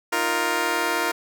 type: chord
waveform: 10% pulse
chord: Eb suspended second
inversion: none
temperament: just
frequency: 311.1 / 350 / 466.7 Hz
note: Eb4 / F4 / Bb4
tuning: 0 / +4 / +2 cents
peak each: -21 / -17 / -18 dBFS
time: 0.12-1.12 s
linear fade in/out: 10 ms
effects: none